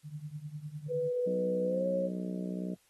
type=tone with tremolo; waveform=sine; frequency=150 Hz; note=D3; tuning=37 cents sharp; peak=-35 dBFS; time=0.03-1.11 s; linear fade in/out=50 ms; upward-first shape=triangle; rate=9.9 Hz; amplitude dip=90%
type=tone with pitch glide; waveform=sine; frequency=493.9 to 544.9 Hz; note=B4 to C#5; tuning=0 to -30 cents; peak=-29 dBFS; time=0.88-2.1 s; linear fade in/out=50 ms; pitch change=+170 cents; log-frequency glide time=1.63-1.87 s
type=harmonic tone; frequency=61.74 Hz; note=B1; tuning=in tune; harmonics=3 / 4 / 5 / 6 / 7 / 8 / 9 / 10; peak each=-35 / -43 / -43 / -48 / -46 / -53 / -52 / -48 dBFS; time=1.26-2.75 s; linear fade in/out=10 ms
effects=white hiss -68 dBFS RMS until 2.89 s + AAC 32 kbps